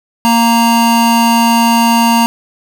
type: tone pair together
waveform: square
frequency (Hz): 232.4 / 929.6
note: A#3 / A#5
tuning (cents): -5 / -5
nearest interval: 2 octaves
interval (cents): 2400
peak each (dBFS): -11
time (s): 0.25-2.26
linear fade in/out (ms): 0
effects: 7-bit